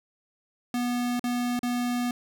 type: tone with dropouts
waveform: square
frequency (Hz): 243.9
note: B3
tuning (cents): -21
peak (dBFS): -26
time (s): 0.74-2.11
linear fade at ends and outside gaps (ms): 2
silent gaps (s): 1.195-1.24 / 1.592-1.631
effects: none